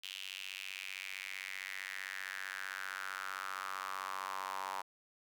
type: tone with high-pass filter sweep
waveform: sawtooth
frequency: 95.4 Hz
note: G2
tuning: 47 cents flat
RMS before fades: -43 dBFS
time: 0.03-4.82 s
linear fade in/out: 10 ms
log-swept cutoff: 3000 to 940 Hz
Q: 4.5
effects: none